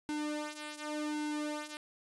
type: tone with flanger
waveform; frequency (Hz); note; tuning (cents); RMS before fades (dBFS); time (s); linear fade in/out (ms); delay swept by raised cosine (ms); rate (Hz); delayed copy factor
sawtooth; 300.5; D4; +40; -38; 0.09-1.77; 0; 1.6 to 3.5; 0.88; -0.75
effects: resampled to 24000 Hz